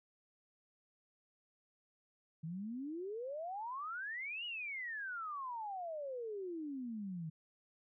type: exponential two-way sweep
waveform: sine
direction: up then down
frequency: 153.6 to 2939 to 153.6 Hz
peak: -40 dBFS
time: 2.43-7.3 s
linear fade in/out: 10 ms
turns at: 4.45 s
effects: none